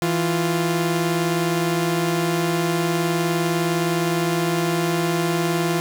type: tone pair together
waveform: sawtooth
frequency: 164.8 / 349.2 Hz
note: E3 / F4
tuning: 0 / 0 cents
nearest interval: octave + minor second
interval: 1300 cents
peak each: -18 dBFS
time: 0.02-5.8 s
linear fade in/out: 0 ms
effects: 7-bit